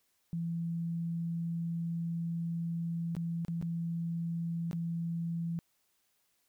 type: tone with dropouts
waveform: sine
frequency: 167.8 Hz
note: E3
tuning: 31 cents sharp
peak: -32 dBFS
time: 0.33-5.59 s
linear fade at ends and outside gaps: 0 ms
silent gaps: 3.151-3.166 / 3.449-3.482 / 3.614-3.625 / 4.712-4.73 s
effects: white hiss -75 dBFS RMS until 6.48 s